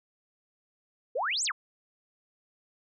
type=exponential two-way sweep; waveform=sine; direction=up then down; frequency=439.2 to 8610 to 951 Hz; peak=-27 dBFS; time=1.15-1.52 s; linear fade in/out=10 ms; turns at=1.44 s; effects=none